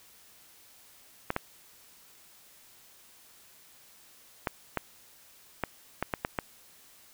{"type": "clicks", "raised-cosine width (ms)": 0.5, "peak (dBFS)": -13, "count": 9, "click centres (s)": [1.304, 1.364, 4.472, 4.773, 5.637, 6.026, 6.138, 6.249, 6.388], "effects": ["white hiss -57 dBFS RMS until 7.13 s"]}